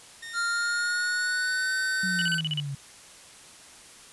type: tone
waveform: sawtooth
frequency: 1839 Hz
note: A#6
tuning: 24 cents flat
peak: -34 dBFS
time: 0.22-2.26 s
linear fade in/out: 10 ms
type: tone with pitch glide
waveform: square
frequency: 1396.9 to 1523.3 Hz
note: F6 to F#6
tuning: 0 to +50 cents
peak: -26 dBFS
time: 0.33-2.41 s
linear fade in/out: 50 ms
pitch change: +150 cents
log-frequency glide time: 0.49-1.73 s
type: linear sweep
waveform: sine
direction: down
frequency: 188.7 to 136.2 Hz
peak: -30 dBFS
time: 2.03-2.75 s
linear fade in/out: 5 ms
type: tone bursts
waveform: sine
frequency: 2960 Hz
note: F#7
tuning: in tune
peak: -26 dBFS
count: 7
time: 2.19-2.6 s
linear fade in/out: 0 ms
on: 26 ms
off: 38 ms
effects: white hiss -49 dBFS RMS until 4.12 s + resampled to 24000 Hz